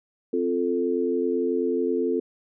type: chord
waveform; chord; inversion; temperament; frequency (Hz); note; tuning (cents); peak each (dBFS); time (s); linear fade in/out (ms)
sine; F major; second; equal; 261.6 / 349.2 / 440; C4 / F4 / A4; 0 / 0 / 0; -27 / -26 / -25; 0.33-2.2; 5
effects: none